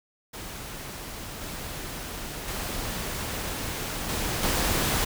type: noise with level steps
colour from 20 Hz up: pink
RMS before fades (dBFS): -38 / -36 / -32 / -29 / -25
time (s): 0.33-5.05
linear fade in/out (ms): 10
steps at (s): 1.41 / 2.48 / 4.09 / 4.43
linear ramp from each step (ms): 2
effects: none